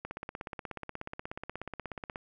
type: click train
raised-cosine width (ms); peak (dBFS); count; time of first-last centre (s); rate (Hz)
0.5; -23; 36; 0.05-2.158; 16.6
effects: none

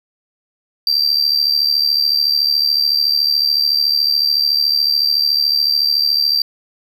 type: tone with amplitude modulation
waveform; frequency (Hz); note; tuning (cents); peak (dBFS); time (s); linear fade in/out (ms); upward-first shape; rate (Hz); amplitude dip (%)
triangle; 4699; D8; 0; -8; 0.87-6.42; 2; sine; 73.8; 75
effects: none

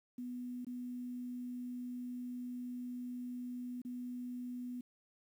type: tone with dropouts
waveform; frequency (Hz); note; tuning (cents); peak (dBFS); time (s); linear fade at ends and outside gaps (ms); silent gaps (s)
sine; 246.9; B3; 0; -40; 0.18-4.81; 5; 0.648-0.667 / 3.818-3.849
effects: 11-bit

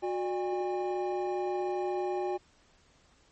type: tone cluster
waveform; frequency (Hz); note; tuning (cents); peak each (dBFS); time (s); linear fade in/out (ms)
triangle; 364.2 / 598 / 809; F#4 / D5 / G#5; -27 / +31 / -46; -29 / -37 / -33; 0.02-2.38; 20
effects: pink hiss -64 dBFS RMS until 3.31 s + MP3 32 kbps

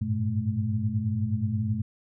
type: tone cluster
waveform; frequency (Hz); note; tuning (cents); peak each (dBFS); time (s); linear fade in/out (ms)
sine; 98.3 / 106.6 / 117.1 / 215.2; G2 / G#2 / A#2 / A3; +5 / +46 / +8 / -38; -30; 0.01-1.82; 10
effects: none

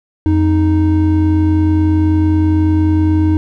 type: tone pair together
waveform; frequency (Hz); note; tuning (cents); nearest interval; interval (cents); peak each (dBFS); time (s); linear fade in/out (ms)
triangle; 87.3 / 311.1; F2 / D#4; 0 / 0; octave + minor seventh; 2200; -10; 0.26-3.37; 0
effects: none

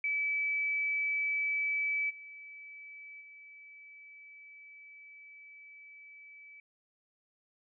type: tone with level steps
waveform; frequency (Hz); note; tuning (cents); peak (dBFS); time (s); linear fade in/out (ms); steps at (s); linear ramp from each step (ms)
sine; 2300; D7; -37; -29 / -46 / -50; 0.04-6.6; 2; 2.09 / 3.2; 20
effects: none

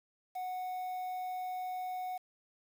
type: tone with quantisation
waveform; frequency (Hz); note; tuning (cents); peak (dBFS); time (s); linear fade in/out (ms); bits
triangle; 737; F#5; -7; -34; 0.35-2.18; 10; 9
effects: none

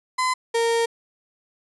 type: tone pair in turn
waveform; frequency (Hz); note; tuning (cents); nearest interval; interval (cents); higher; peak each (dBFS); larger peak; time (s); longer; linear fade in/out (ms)
35% pulse; 1020 / 462.3; C6 / A#4; -44 / -14; octave + major second; 1370; first; -18 / -17; second; 0.18-0.34 / 0.54-0.86; second; 10
effects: resampled to 24000 Hz

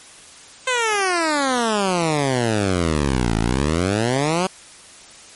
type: exponential two-way sweep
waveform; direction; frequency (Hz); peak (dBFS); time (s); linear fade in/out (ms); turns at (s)
10% pulse; down then up; 523.3 to 53.3 to 192.1; -9; 0.67-4.47; 5; 3.38
effects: white hiss -43 dBFS RMS until 5.35 s + MP3 48 kbps

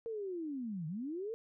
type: linear two-way sweep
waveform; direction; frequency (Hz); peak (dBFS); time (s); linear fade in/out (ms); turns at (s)
sine; down then up; 466.2 to 148.5 to 466.2; -37; 0.06-1.34; 0; 0.87
effects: none

